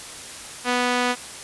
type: tone with band-pass filter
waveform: sawtooth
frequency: 246.7 Hz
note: B3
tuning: 2 cents flat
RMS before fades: -22 dBFS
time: 0.64-1.16 s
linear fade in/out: 50 ms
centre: 1900 Hz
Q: 0.51
effects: white hiss -37 dBFS RMS until 1.43 s + resampled to 24000 Hz